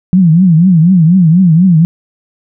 sine tone with vibrato, 172.9 Hz, F3, 17 cents flat, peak -3 dBFS, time 0.13-1.85 s, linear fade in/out 0 ms, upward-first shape triangle, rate 4.1 Hz, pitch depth 210 cents each way, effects none

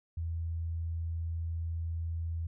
sine tone, 82.8 Hz, E2, 8 cents sharp, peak -32 dBFS, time 0.17-2.47 s, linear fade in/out 5 ms, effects none

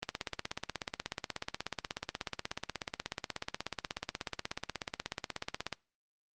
click train, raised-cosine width 0.2 ms, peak -17 dBFS, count 95, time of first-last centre 0.03-5.727 s, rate 16.5 Hz, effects noise-tail reverb RT60 0.4 s tail -25 dB re dry + Opus 32 kbps

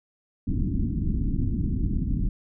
pink low-pass noise, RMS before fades -25 dBFS, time 0.47-2.29 s, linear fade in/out 5 ms, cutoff 300 Hz, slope 48 dB/octave, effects none

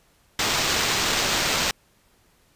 white noise with sample-and-hold, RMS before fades -23 dBFS, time 0.39-1.71 s, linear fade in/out 2 ms, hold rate 11025 Hz, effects pink hiss -61 dBFS RMS until 2.55 s + resampled to 32000 Hz

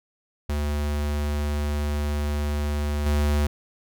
square tone with level steps, 73.6 Hz, D2, 4 cents sharp, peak -24 / -20 dBFS, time 0.49-3.47 s, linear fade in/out 5 ms, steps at 3.06 s, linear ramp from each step 2 ms, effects none

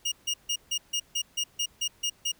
25% pulse tone bursts, 2851 Hz, F7, 35 cents sharp, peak -22 dBFS, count 11, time 0.05-2.32 s, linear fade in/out 10 ms, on 70 ms, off 150 ms, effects pink hiss -61 dBFS RMS until 2.39 s

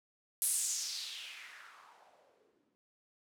violet noise with low-pass filter sweep, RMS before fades -41 dBFS, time 0.42-2.75 s, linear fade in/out 0 ms, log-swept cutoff 11000 to 250 Hz, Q 3.1, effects none

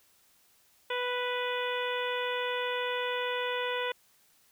harmonic tone, 493.9 Hz, B4, in tune, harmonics 1 / 2 / 3 / 4 / 5 / 6 / 7, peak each -33 / -36 / -38 / -39 / -40 / -41 / -41 dBFS, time 0.9-3.92 s, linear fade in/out 5 ms, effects white hiss -65 dBFS RMS until 4.51 s

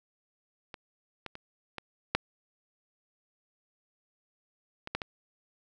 clicks, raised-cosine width 0.3 ms, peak -25 / -22 / -26 / -21 / -8 / -22 / -14 / -19 dBFS, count 8, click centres 0.742 / 1.263 / 1.354 / 1.783 / 2.15 / 4.874 / 4.95 / 5.018 s, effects none

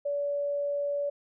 sine tone, 573 Hz, D5, 43 cents flat, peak -27 dBFS, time 0.05-1.1 s, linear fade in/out 10 ms, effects none

